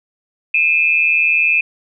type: tone pair together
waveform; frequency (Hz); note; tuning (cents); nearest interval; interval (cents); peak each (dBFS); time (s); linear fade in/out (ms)
sine; 2440 / 2600; D#7 / E7; -34 / -24; minor second; 110; -14; 0.54-1.61; 5
effects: none